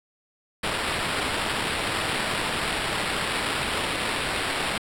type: noise with sample-and-hold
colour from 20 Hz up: white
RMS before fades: -27 dBFS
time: 0.63-4.78 s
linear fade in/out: 5 ms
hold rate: 6300 Hz
effects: low-pass 11000 Hz 12 dB/octave